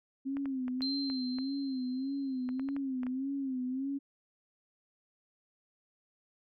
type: tone with vibrato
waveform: sine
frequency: 264.6 Hz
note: C4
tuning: 20 cents sharp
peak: -32 dBFS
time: 0.25-3.99 s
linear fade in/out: 20 ms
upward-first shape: sine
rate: 1.7 Hz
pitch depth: 89 cents each way
type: clicks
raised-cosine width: 0.5 ms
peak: -31 dBFS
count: 12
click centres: 0.369 / 0.457 / 0.681 / 0.808 / 1.1 / 1.386 / 2.49 / 2.596 / 2.688 / 2.765 / 3.033 / 3.067 s
type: tone with exponential decay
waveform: sine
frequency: 4130 Hz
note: C8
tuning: 23 cents flat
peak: -32 dBFS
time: 0.82-2.76 s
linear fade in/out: 0 ms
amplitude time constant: 420 ms
effects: none